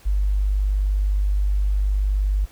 sine tone, 49.65 Hz, G1, 23 cents sharp, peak -17 dBFS, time 0.05-2.46 s, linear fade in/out 20 ms, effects pink hiss -51 dBFS RMS until 2.51 s

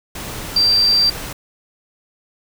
sine tone in noise, 4699 Hz, D8, in tune, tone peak -11 dBFS, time 0.56-1.1 s, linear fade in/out 5 ms, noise pink, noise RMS -29 dBFS, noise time 0.15-1.33 s, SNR +15 dB, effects none

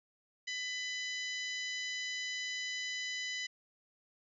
harmonic tone, 999 Hz, B5, 20 cents sharp, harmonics 2 / 3 / 4 / 5 / 6 / 7, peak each -39 / -43 / -45 / -47 / -49 / -50 dBFS, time 0.47-3.47 s, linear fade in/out 10 ms, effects none

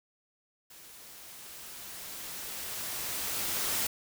white noise with level ramp, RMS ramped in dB -52 to -30 dBFS, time 0.7-3.87 s, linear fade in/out 5 ms, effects none

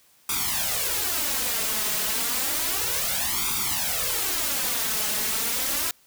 white noise with flanger, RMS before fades -26 dBFS, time 0.29-5.91 s, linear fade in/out 2 ms, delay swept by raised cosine 0.84 to 4.74 ms, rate 0.31 Hz, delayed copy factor +0.85, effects white hiss -59 dBFS RMS until 6.06 s

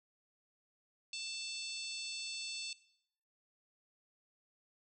harmonic tone, 886 Hz, A5, 12 cents sharp, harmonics 3 / 4 / 5 / 6 / 7 / 8 / 9, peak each -45 / -47 / -44 / -52 / -54 / -57 / -50 dBFS, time 1.13-2.73 s, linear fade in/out 2 ms, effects noise-tail reverb RT60 0.7 s tail -19 dB re dry

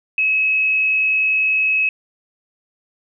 sine tone with frequency modulation, 2570 Hz, E7, 45 cents flat, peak -14 dBFS, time 0.18-1.89 s, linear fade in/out 2 ms, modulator 70.4 Hz, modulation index 0.4, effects none

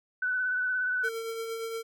sine tone with vibrato, 1497 Hz, F#6, 20 cents sharp, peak -26 dBFS, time 0.22-1.09 s, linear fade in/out 5 ms, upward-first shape sine, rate 17 Hz, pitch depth 26 cents each way
square tone with tremolo, 453.6 Hz, A#4, 47 cents flat, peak -32 dBFS, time 1.03-1.83 s, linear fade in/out 20 ms, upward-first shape triangle, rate 8.6 Hz, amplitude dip 40%
effects none

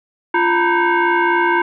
sine tone with frequency modulation, 283.6 Hz, C#4, 40 cents sharp, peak -12 dBFS, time 0.34-1.62 s, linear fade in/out 5 ms, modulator 631 Hz, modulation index 2.5, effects none

